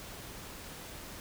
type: silence
effects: pink hiss -46 dBFS RMS until 1.2 s